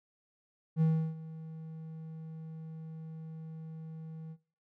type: tone with ADSR envelope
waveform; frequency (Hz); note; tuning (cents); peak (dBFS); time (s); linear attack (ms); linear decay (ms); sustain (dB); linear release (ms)
triangle; 160; D#3; +49; -21; 0.76-4.37; 53; 330; -19; 57
effects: noise-tail reverb RT60 0.4 s tail -17 dB re dry